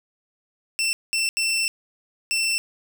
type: tone bursts at uneven times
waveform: 20% pulse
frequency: 2686 Hz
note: E7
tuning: 32 cents sharp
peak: -16 dBFS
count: 4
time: 0.79-0.93 / 1.13-1.29 / 1.37-1.68 / 2.31-2.58 s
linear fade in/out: 0 ms
effects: none